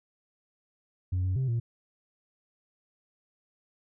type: tone with pitch steps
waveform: sine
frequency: 91.4 / 92.9 / 131.5 / 116.9 Hz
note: F#2 / F#2 / C3 / A#2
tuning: -21 / +7 / +9 / +5 cents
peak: -23 dBFS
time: 1.12-1.6 s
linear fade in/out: 10 ms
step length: 120 ms
effects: tanh soft clip ceiling -24 dBFS